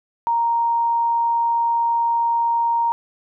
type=tone; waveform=sine; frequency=932.3 Hz; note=A#5; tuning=in tune; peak=-16 dBFS; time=0.27-2.92 s; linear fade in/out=0 ms; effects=none